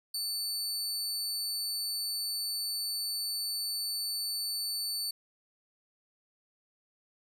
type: tone with amplitude modulation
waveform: sawtooth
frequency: 4500 Hz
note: C#8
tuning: 25 cents sharp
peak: -27 dBFS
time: 0.14-5.11 s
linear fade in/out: 5 ms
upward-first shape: sine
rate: 215 Hz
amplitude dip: 50%
effects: none